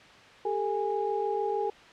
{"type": "tone cluster", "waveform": "sine", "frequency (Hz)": [397.8, 444.3, 823], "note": ["G4", "A4", "G#5"], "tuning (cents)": [25, 17, -16], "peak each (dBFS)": -31, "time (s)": [0.45, 1.7], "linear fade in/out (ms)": 5, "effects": ["white hiss -51 dBFS RMS until 1.92 s", "low-pass 3000 Hz 12 dB/octave"]}